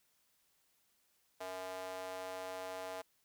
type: tone with high-pass filter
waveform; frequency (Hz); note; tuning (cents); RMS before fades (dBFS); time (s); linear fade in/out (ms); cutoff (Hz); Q
square; 93; F#2; +9; -44; 1.4-3.02; 10; 630; 2.6
effects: white hiss -75 dBFS RMS until 3.24 s